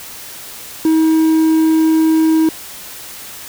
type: tone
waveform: triangle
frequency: 318.9 Hz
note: D#4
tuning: 43 cents sharp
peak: -7 dBFS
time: 0.85-2.49 s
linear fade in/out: 2 ms
effects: white hiss -32 dBFS RMS until 3.48 s